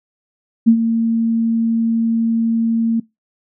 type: tone with ADSR envelope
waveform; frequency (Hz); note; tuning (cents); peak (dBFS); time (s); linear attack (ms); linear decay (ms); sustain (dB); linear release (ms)
sine; 228; A#3; -38; -4; 0.66-3; 22; 80; -9; 6
effects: noise-tail reverb RT60 0.2 s tail -23 dB re dry